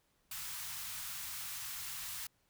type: band-stop noise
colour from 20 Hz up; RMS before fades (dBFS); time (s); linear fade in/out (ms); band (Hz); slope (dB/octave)
white; -43; 0.31-2.27; 5; 160 to 910; 24
effects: pink hiss -75 dBFS RMS until 2.49 s